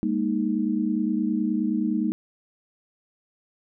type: chord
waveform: sine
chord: Ab suspended second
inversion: none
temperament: equal with one note detuned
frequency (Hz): 203.5 / 233.1 / 311.1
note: Ab3 / Bb3 / Eb4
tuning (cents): -35 / 0 / 0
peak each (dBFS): -26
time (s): 0.03-2.12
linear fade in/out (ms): 0
effects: none